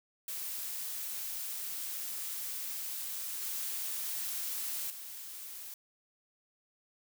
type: noise with level steps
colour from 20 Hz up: blue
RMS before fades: -39 / -37 / -45 dBFS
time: 0.28-5.74 s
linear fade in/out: 2 ms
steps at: 3.42 / 4.9 s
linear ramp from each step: 2 ms
effects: none